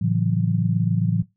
sine chord, F# minor seventh, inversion first, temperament just, 111 / 138.75 / 166.5 / 185 Hz, A2 / C#3 / E3 / F#3, +16 / +2 / +18 / 0 cents, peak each -22 / -27 / -22 / -25 dBFS, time 0.01-1.23 s, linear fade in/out 10 ms, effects noise-tail reverb RT60 0.2 s tail -19 dB re dry

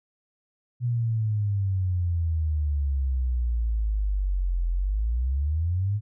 sine exponential two-way sweep, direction down then up, 123.2 to 42.47 to 107.6 Hz, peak -22 dBFS, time 0.8-6.01 s, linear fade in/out 50 ms, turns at 4.68 s, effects none

